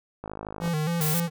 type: click train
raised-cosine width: 1 ms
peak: -21 dBFS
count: 24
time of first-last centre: 0.24-0.677 s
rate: 52.6 Hz
type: tone with vibrato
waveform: square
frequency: 161.6 Hz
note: E3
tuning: 34 cents flat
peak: -25 dBFS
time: 0.6-1.3 s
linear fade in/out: 50 ms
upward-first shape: square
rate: 3.7 Hz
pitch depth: 89 cents each way
type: noise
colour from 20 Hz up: blue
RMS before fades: -28 dBFS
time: 1.01-1.2 s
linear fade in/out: 2 ms
effects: none